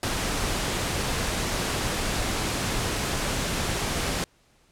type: noise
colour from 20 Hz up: pink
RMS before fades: -27 dBFS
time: 0.03-4.24 s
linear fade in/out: 0 ms
effects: pink hiss -62 dBFS RMS until 4.71 s + low-pass 10000 Hz 12 dB/octave